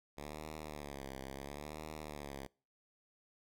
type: tone with vibrato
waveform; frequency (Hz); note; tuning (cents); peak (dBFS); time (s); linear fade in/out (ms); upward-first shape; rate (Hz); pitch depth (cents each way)
5% pulse; 72; D2; -34; -33; 0.17-2.47; 10; sine; 0.73; 130
effects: noise-tail reverb RT60 0.4 s tail -26 dB re dry